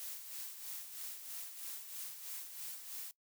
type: noise with tremolo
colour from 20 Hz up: blue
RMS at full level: -44 dBFS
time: 0-3.11 s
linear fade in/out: 0 ms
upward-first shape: sine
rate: 3.1 Hz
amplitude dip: 55%
effects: noise-tail reverb RT60 0.1 s tail -19 dB re dry